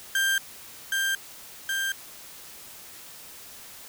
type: tone with echo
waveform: 35% pulse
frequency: 1584 Hz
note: G6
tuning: 18 cents sharp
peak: -20 dBFS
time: 0.15-0.38 s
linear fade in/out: 2 ms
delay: 770 ms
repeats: 2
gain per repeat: -2 dB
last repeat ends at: 1.92 s
effects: white hiss -45 dBFS RMS until 3.88 s